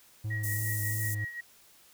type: tone with vibrato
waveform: triangle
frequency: 106.7 Hz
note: G#2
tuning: 47 cents sharp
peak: -29 dBFS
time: 0.24-1.25 s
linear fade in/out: 10 ms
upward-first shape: sine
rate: 2.9 Hz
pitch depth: 28 cents each way
type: tone with tremolo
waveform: sine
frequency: 1900 Hz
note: A#6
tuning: 33 cents sharp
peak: -33 dBFS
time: 0.3-1.41 s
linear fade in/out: 10 ms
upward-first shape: sine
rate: 5.6 Hz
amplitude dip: 65%
type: high-pass noise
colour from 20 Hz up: white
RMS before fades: -36 dBFS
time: 0.43-1.15 s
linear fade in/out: 10 ms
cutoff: 7000 Hz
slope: 24 dB/octave
effects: white hiss -59 dBFS RMS until 1.93 s

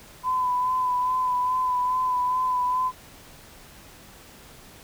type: tone with vibrato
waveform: sine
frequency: 1006 Hz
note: B5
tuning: 32 cents sharp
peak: -21 dBFS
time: 0.23-2.92 s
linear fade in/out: 50 ms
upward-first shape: sine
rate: 2.4 Hz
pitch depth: 25 cents each way
effects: pink hiss -48 dBFS RMS until 4.83 s

